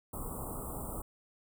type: band-stop noise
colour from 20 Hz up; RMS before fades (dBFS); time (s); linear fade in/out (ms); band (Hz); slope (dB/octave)
pink; -40; 0.13-1.02; 5; 1300 to 7900; 96
effects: none

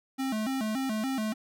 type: tone with vibrato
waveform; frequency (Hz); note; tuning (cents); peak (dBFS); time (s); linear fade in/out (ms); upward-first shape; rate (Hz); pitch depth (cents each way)
square; 240; B3; -49; -29; 0.18-1.34; 20; square; 3.5; 180
effects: none

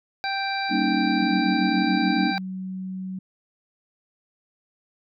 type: harmonic tone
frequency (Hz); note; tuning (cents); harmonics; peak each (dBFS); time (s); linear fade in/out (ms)
784; G5; 0; 1 / 2 / 3 / 5 / 6; -27 / -30 / -32 / -34 / -35; 0.24-2.38; 0
type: chord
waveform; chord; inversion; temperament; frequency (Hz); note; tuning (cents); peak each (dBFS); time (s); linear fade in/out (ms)
sine; Eb dominant seventh; first; just; 194.45 / 233.3 / 280 / 311.1; G3 / Bb3 / Db4 / Eb4; -14 / +2 / +18 / 0; -27 / -26 / -26 / -25; 0.69-2.34; 50
type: tone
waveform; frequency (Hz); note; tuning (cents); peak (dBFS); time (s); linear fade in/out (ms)
sine; 187.5; F#3; +23; -29; 1.22-3.19; 5
effects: none

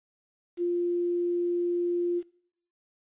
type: tone with quantisation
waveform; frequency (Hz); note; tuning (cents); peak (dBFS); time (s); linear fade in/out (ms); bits
sine; 349.2; F4; 0; -24; 0.57-2.23; 50; 9
effects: noise-tail reverb RT60 0.6 s tail -19 dB re dry + resampled to 8000 Hz

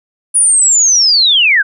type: linear sweep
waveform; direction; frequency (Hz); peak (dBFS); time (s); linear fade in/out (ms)
sine; down; 9840 to 1480; -6; 0.34-1.63; 20
effects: none

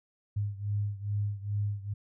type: beating tone pair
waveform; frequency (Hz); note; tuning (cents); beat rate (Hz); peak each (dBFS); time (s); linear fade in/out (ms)
sine; 101.9 / 104.3; G#2 / G#2; -32 / +8; 2.4; -31 / -34; 0.36-1.94; 10
effects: none

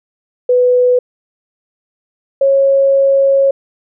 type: tone pair in turn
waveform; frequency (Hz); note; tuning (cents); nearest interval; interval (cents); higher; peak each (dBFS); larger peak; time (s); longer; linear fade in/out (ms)
sine; 496.6 / 547.5; B4 / C#5; +9 / -22; major second; 169; second; -7; neither; 0.49-0.99 / 2.41-3.51; second; 5
effects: none

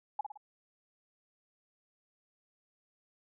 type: tone with echo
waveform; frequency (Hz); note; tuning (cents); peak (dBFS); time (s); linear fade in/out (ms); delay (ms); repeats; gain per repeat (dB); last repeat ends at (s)
sine; 837; G#5; +13; -29; 0.19-0.21; 5; 55; 3; -6; 0.375
effects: none

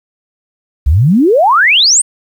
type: exponential sweep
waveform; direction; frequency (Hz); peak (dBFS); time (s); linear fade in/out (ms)
sine; up; 62 to 8930; -5; 0.86-2.02; 10
effects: 7-bit

